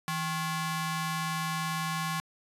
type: ring-modulated tone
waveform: sawtooth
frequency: 623 Hz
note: D#5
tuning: 2 cents sharp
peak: -23 dBFS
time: 0.08-2.2 s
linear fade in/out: 0 ms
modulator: 459 Hz
effects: resampled to 32000 Hz